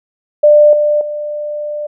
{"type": "tone with level steps", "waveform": "sine", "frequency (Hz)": 595, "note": "D5", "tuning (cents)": 22, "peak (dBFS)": [-3, -9, -18], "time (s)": [0.43, 1.87], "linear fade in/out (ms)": 10, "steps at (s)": [0.73, 1.01], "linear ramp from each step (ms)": 2, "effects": []}